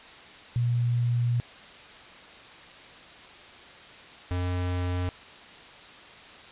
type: tone pair in turn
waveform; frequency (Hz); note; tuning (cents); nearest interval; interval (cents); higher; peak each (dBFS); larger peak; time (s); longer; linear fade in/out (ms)
sine / square; 120.1 / 89.81; B2 / F2; -48 / +49; perfect fourth; 503; first; -22 / -27; first; 0.56-1.4 / 4.31-5.09; first; 0
effects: white hiss -47 dBFS RMS until 6.51 s + resampled to 8000 Hz